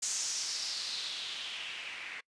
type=noise with low-pass filter sweep; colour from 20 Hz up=blue; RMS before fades=-38 dBFS; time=0.02-2.21 s; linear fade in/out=10 ms; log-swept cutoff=7000 to 2100 Hz; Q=3.4; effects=noise-tail reverb RT60 0.1 s tail -24 dB re dry + resampled to 22050 Hz